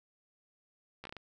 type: slowing click train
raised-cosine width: 0.3 ms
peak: -29 dBFS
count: 6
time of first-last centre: 1.04-1.167 s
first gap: 13 ms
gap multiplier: 1.34
effects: none